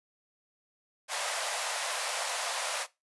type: high-pass noise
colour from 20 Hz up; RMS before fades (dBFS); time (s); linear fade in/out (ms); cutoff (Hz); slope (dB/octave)
pink; -33; 1.08-2.87; 50; 550; 48
effects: noise-tail reverb RT60 0.2 s tail -17 dB re dry + resampled to 24000 Hz